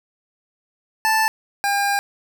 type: tone pair in turn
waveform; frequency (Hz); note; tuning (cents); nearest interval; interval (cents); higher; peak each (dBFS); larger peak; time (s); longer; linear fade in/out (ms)
25% pulse; 880 / 804; A5 / G5; 0 / +44; major second; 156; first; -12 / -14; first; 1.05-1.28 / 1.64-1.99; second; 0
effects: none